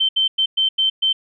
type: tone bursts at uneven times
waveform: sine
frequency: 3102 Hz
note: G7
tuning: 19 cents flat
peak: -14 dBFS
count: 6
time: 0-0.09 / 0.16-0.28 / 0.38-0.46 / 0.57-0.69 / 0.78-0.9 / 1.02-1.13 s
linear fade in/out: 10 ms
effects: none